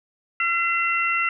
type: harmonic tone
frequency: 680 Hz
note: F5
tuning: 46 cents flat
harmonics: 2 / 3 / 4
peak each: -24 / -24 / -24 dBFS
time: 0.4-1.29 s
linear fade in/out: 2 ms
effects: none